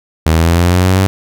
sawtooth linear sweep, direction up, 79 to 96.8 Hz, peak -4 dBFS, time 0.26-1.07 s, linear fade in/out 0 ms, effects none

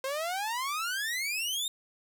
sawtooth exponential sweep, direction up, 520 to 3729 Hz, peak -27 dBFS, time 0.04-1.68 s, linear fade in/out 2 ms, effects none

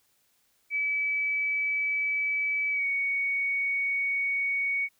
sine tone with pitch glide, 2294 to 2234 Hz, D7 to C#7, -41 to +13 cents, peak -25 dBFS, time 0.7-4.89 s, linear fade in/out 50 ms, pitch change -46 cents, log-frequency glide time 2.71-2.86 s, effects white hiss -69 dBFS RMS until 4.99 s

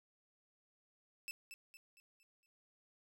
sawtooth tone with echo, 2637 Hz, E7, in tune, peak -39 dBFS, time 1.28-1.31 s, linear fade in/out 0 ms, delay 230 ms, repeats 5, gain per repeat -7 dB, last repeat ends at 2.46 s, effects none

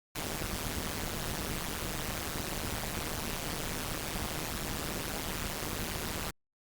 pink noise with amplitude modulation, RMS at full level -32 dBFS, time 0.15-6.31 s, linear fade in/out 10 ms, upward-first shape sine, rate 155 Hz, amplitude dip 100%, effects Opus 48 kbps

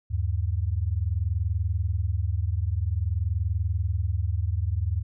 sine tone pair together, 77.78 / 98.28 Hz, D#2 / G2, 0 / +5 cents, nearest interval major third, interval 405 cents, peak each -26 dBFS, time 0.1-5.03 s, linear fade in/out 20 ms, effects none

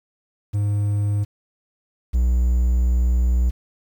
triangle tone pair in turn, 102.6 / 61.01 Hz, G#2 / B1, -21 / -20 cents, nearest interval major sixth, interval 899 cents, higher first, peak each -16 / -13 dBFS, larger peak second, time 0.53-1.25 / 2.13-3.51 s, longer second, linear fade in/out 20 ms, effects 8-bit

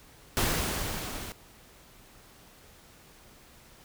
pink noise with level ramp, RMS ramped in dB -26 to -40 dBFS, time 0.37-1.32 s, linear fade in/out 0 ms, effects pink hiss -55 dBFS RMS until 3.84 s

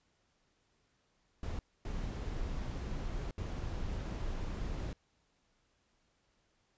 brown noise bursts at uneven times, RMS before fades -38 dBFS, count 3, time 1.43-1.59 / 1.85-3.31 / 3.38-4.93 s, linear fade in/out 2 ms, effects pink hiss -75 dBFS RMS until 6.77 s + resampled to 16000 Hz

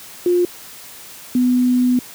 sine tone pair in turn, 353.9 / 249.3 Hz, F4 / B3, +23 / +16 cents, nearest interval tritone, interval 607 cents, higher first, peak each -12 dBFS, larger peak neither, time 0.26-0.45 / 1.35-1.99 s, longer second, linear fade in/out 2 ms, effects white hiss -38 dBFS RMS until 2.14 s + high-pass 60 Hz 12 dB/octave

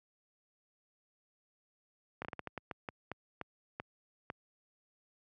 slowing click train, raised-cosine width 0.5 ms, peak -24 dBFS, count 13, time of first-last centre 2.22-4.301 s, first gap 28 ms, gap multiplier 1.3, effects high-pass 80 Hz 12 dB/octave

